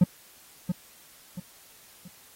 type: tone with echo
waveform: triangle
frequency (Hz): 179.1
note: F3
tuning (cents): +44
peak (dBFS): -12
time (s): 0.01-0.04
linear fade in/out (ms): 5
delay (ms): 680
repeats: 3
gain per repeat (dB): -9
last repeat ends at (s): 2.08
effects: white hiss -54 dBFS RMS until 2.35 s + AAC 48 kbps